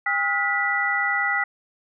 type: tone cluster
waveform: sine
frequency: 804 / 1280 / 1430 / 1968 Hz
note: G5 / D#6 / F6 / B6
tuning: +44 / +49 / +41 / -7 cents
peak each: -28 / -30 / -27 / -22 dBFS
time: 0.06-1.44 s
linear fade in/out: 5 ms
effects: none